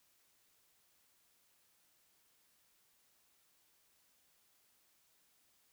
silence, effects white hiss -73 dBFS RMS until 5.72 s

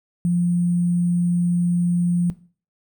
sine tone with sample-and-hold, 174.61 Hz, F3, in tune, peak -16 dBFS, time 0.25-2.3 s, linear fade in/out 0 ms, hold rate 8820 Hz, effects noise-tail reverb RT60 0.4 s tail -17 dB re dry

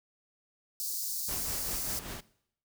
white high-pass noise, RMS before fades -35 dBFS, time 0.8-1.99 s, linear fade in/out 0 ms, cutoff 4400 Hz, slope 48 dB/octave
pink noise with tremolo, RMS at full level -39 dBFS, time 1.28-2.21 s, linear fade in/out 10 ms, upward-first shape triangle, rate 5.1 Hz, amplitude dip 55%
effects noise-tail reverb RT60 0.7 s tail -20 dB re dry

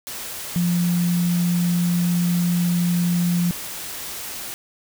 sine tone in noise, 174.61 Hz, F3, in tune, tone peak -17 dBFS, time 0.56-3.51 s, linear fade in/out 0 ms, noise white, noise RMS -32 dBFS, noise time 0.07-4.54 s, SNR +12 dB, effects none

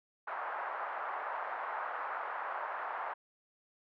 pink band-pass noise, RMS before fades -39 dBFS, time 0.27-3.14 s, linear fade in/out 10 ms, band 720 to 1500 Hz, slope 24 dB/octave, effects none

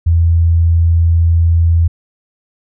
sine tone, 83.6 Hz, E2, 25 cents sharp, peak -7 dBFS, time 0.06-1.88 s, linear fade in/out 10 ms, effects none

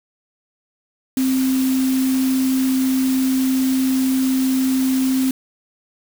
sine tone in noise, 261.6 Hz, C4, in tune, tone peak -15 dBFS, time 1.17-5.31 s, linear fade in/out 2 ms, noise white, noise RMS -30 dBFS, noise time 1.17-5.31 s, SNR +12 dB, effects none

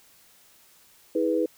sine chord, E major, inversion none, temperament equal with one note detuned, 321.7 / 415.3 / 493.9 Hz, E4 / G#4 / B4, -42 / 0 / 0 cents, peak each -25 / -28 / -25 dBFS, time 1.15-1.46 s, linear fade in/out 5 ms, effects white hiss -57 dBFS RMS until 1.57 s

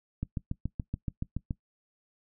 click train, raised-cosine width 5 ms, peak -19 dBFS, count 10, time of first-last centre 0.23-1.508 s, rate 7.04 Hz, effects noise-tail reverb RT60 0.1 s tail -20 dB re dry

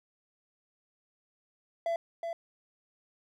triangle tone with echo, 672 Hz, E5, 33 cents sharp, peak -26 dBFS, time 1.86-1.96 s, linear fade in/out 2 ms, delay 370 ms, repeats 1, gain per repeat -5 dB, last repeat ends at 2.33 s, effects none

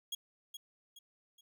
sawtooth tone with echo, 3300 Hz, G#7, 12 cents flat, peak -33 dBFS, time 0.12-0.15 s, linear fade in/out 5 ms, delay 420 ms, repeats 3, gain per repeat -8 dB, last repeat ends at 1.41 s, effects none

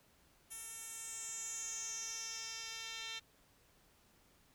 10% pulse tone with band-pass filter sweep, 450.8 Hz, A4, 42 cents sharp, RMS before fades -45 dBFS, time 0.5-3.2 s, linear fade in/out 20 ms, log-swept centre 10000 to 4000 Hz, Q 5, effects pink hiss -69 dBFS RMS until 4.54 s

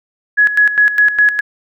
sine tone with tremolo, 1682 Hz, G#6, 22 cents sharp, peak -6 dBFS, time 0.37-1.41 s, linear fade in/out 20 ms, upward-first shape square, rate 4.9 Hz, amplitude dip 70%, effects none

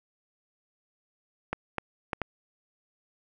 clicks, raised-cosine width 0.5 ms, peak -14 dBFS, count 4, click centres 1.53 / 1.783 / 2.132 / 2.217 s, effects none

